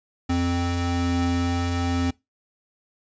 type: tone pair together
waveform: square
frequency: 86.78 / 261.4 Hz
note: F2 / C4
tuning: -10 / -1 cents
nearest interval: octave + perfect fifth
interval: 1909 cents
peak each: -25 dBFS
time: 0.29-2.11 s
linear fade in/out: 10 ms
effects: noise-tail reverb RT60 0.2 s tail -22 dB re dry + resampled to 16000 Hz